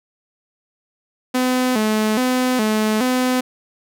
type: tone with vibrato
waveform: sawtooth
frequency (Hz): 233.9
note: A#3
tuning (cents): +6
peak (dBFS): -12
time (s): 1.34-3.41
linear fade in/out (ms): 10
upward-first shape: square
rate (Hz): 1.2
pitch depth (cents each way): 140
effects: none